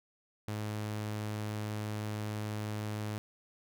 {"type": "tone", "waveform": "sawtooth", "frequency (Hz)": 106.2, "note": "G#2", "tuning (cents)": 39, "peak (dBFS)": -31, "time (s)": [0.48, 3.18], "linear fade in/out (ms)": 0, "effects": []}